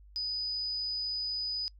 sine tone, 4978 Hz, D#8, in tune, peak -31 dBFS, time 0.16-1.68 s, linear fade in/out 0 ms, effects noise-tail reverb RT60 0.1 s tail -26 dB re dry + added 50 Hz sine -52 dBFS peak until 1.79 s

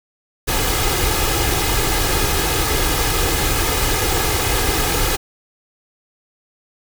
pink noise with comb filter, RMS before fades -18 dBFS, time 0.47-5.17 s, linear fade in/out 20 ms, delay 2.4 ms, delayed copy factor +0.6, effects none

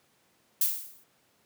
violet noise with exponential decay, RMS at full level -22 dBFS, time 0.61-1.04 s, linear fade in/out 5 ms, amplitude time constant 93 ms, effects pink hiss -67 dBFS RMS until 1.45 s + high-pass 150 Hz 12 dB/octave

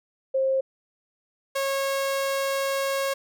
sine / sawtooth tone pair in turn, 532 / 546.6 Hz, C5 / C#5, +29 / -24 cents, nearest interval unison, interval 47 cents, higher second, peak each -20 dBFS, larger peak neither, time 0.34-0.61 / 1.55-3.14 s, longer second, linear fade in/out 10 ms, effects none

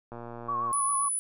click train, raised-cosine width 1 ms, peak -27 dBFS, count 71, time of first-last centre 0.12-0.713 s, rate 118 Hz
sine tone with vibrato, 1108.7 Hz, C#6, in tune, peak -27 dBFS, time 0.48-1.09 s, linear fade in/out 10 ms, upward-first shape sine, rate 7.6 Hz, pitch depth 49 cents each way
sine tone, 9956 Hz, D#9, in tune, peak -27 dBFS, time 0.73-1.19 s, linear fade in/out 0 ms
effects none

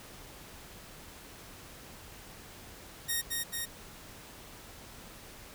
5% pulse tone with echo, 1862 Hz, A#6, 2 cents flat, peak -19 dBFS, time 3.08-3.22 s, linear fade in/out 20 ms, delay 220 ms, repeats 2, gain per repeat -2 dB, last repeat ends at 3.66 s, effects pink hiss -50 dBFS RMS until 5.54 s

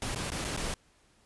pink noise with dropouts, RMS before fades -34 dBFS, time 0.02-0.74 s, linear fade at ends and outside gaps 1 ms, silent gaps 0.148-0.159 / 0.303-0.318 / 0.444-0.448 / 0.565-0.574 s, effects pink hiss -65 dBFS RMS until 1.25 s + resampled to 24000 Hz

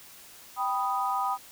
sine chord, G augmented, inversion none, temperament equal, 784 / 987.8 / 1244.5 Hz, G5 / B5 / D#6, 0 / 0 / 0 cents, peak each -30 dBFS, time 0.56-1.38 s, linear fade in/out 50 ms, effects white hiss -50 dBFS RMS until 1.51 s

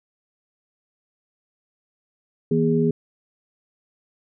sine tone cluster, 161.5 / 239.4 / 411.1 Hz, E3 / A#3 / G#4, -35 / +46 / -18 cents, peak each -21 dBFS, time 2.51-2.91 s, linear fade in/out 5 ms, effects none

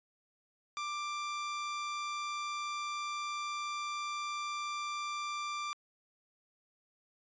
sawtooth tone, 1181 Hz, D6, 9 cents sharp, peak -32 dBFS, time 0.77-5.73 s, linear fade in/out 0 ms, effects resampled to 16000 Hz

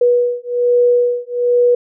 sine beating tone pair, 485.8 / 487 Hz, B4 / B4, -29 / -24 cents, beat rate 1.2 Hz, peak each -14 dBFS, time 0.01-1.75 s, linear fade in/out 5 ms, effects none

